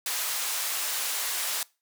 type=band-pass noise; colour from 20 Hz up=white; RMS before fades=-30 dBFS; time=0.06-1.63 s; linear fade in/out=2 ms; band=710 to 16000 Hz; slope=12 dB/octave; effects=noise-tail reverb RT60 0.3 s tail -23 dB re dry